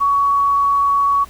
sine tone, 1123 Hz, C#6, 22 cents sharp, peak -12 dBFS, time 0-1.25 s, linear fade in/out 20 ms, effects added 60 Hz sine -42 dBFS peak until 1.29 s + pink hiss -44 dBFS RMS until 1.29 s

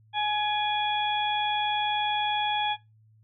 harmonic tone with a mistuned harmonic, 840 Hz, G#5, 19 cents sharp, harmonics 1 / 2 / 3 / 4, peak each -26 / -35 / -34 / -30 dBFS, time 0.13-2.77 s, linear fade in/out 50 ms, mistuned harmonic 3, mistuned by -57 cents, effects noise-tail reverb RT60 0.2 s tail -18 dB re dry + added 109 Hz sine -56 dBFS peak until 3.23 s

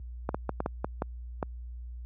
clicks, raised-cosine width 1 ms, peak -15 dBFS, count 8, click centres 0.291 / 0.345 / 0.493 / 0.604 / 0.661 / 0.845 / 1.021 / 1.428 s, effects added 60 Hz sine -32 dBFS peak until 2.05 s + high-pass 80 Hz 12 dB/octave

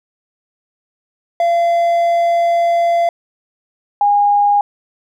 triangle / sine tone pair in turn, 684 / 817.7 Hz, F5 / G#5, -36 / -27 cents, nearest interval minor third, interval 309 cents, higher second, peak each -9 dBFS, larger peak neither, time 1.4-3.09 / 4.01-4.61 s, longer first, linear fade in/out 2 ms, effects none

